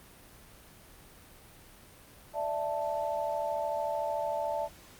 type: chord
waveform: sine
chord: D suspended second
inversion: none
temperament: just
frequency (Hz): 587.3 / 660.7 / 881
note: D5 / E5 / A5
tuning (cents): 0 / +4 / +2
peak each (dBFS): -34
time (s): 2.33-4.69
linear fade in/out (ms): 50
effects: pink hiss -54 dBFS RMS until 4.99 s + Opus 32 kbps